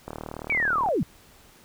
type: click train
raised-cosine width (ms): 1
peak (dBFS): -20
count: 32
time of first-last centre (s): 0.08-0.887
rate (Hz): 38.4
type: linear sweep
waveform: sine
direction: down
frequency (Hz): 2347 to 121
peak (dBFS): -21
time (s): 0.5-1.03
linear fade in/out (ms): 0
effects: pink hiss -54 dBFS RMS until 1.64 s